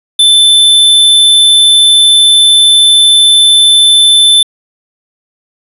square tone, 3527 Hz, A7, 3 cents sharp, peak -3 dBFS, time 0.19-4.43 s, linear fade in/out 5 ms, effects resampled to 32000 Hz + 7-bit

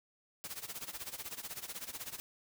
white noise with tremolo, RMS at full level -41 dBFS, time 0.44-2.2 s, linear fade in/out 0 ms, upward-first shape sine, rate 16 Hz, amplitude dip 85%, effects none

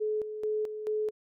sine tone with tremolo, 428.1 Hz, A4, 47 cents flat, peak -27 dBFS, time 0-1.11 s, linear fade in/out 20 ms, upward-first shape square, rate 2.3 Hz, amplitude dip 60%, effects none

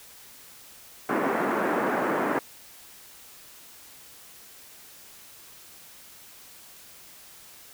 pink band-pass noise, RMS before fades -26 dBFS, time 1.09-2.39 s, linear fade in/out 2 ms, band 230 to 1700 Hz, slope 24 dB/octave, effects white hiss -49 dBFS RMS until 7.73 s

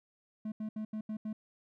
triangle tone bursts at uneven times, 215.8 Hz, A3, 33 cents flat, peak -33 dBFS, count 6, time 0.45-0.52 / 0.6-0.69 / 0.76-0.85 / 0.93-1.01 / 1.09-1.17 / 1.25-1.33 s, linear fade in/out 5 ms, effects none

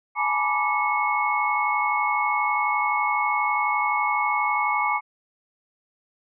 sine tone cluster, 843 / 895 / 974 / 1169 / 2190 Hz, G#5 / A5 / B5 / D6 / C#7, +26 / +29 / -24 / -8 / -22 cents, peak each -26 / -33 / -28 / -25 / -26 dBFS, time 0.15-5.01 s, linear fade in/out 50 ms, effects none

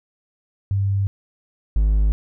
sine / triangle tone pair in turn, 98.7 / 51.89 Hz, G2 / G#1, +12 / -1 cents, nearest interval major seventh, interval 1113 cents, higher first, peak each -17 / -12 dBFS, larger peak second, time 0.71-1.07 / 1.76-2.12 s, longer neither, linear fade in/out 0 ms, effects none

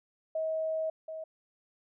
sine tone pair in turn, 637 / 637 Hz, D#5 / D#5, +41 / +41 cents, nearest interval unison, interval 0 cents, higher neither, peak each -29 / -37 dBFS, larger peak first, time 0.35-0.9 / 1.08-1.24 s, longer first, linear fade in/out 5 ms, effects none

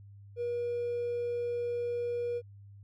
triangle tone with hard clipping, 479.4 Hz, A#4, 48 cents sharp, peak -31 dBFS, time 0.36-2.42 s, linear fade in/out 50 ms, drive 4 dB, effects added 100 Hz sine -49 dBFS peak until 2.83 s

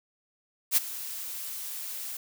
blue noise with ADSR envelope, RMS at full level -20 dBFS, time 0.71-2.17 s, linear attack 59 ms, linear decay 19 ms, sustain -17 dB, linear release 3 ms, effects none

